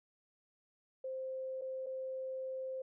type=tone with dropouts; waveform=sine; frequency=523.3 Hz; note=C5; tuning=in tune; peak=-38 dBFS; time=1.04-2.82 s; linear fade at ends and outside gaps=5 ms; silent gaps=1.613-1.618 / 1.862-1.866 s; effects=none